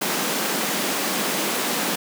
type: high-pass noise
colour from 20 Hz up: pink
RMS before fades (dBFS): -24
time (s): 0.01-1.96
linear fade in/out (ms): 10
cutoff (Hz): 180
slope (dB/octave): 48
effects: none